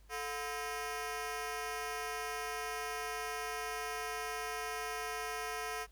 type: ring-modulated tone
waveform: 15% pulse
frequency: 579 Hz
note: D5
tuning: 25 cents flat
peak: -28 dBFS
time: 0.09-5.87 s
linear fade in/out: 50 ms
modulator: 140 Hz
effects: added 50 Hz sine -57 dBFS peak until 5.91 s + pink hiss -69 dBFS RMS until 5.91 s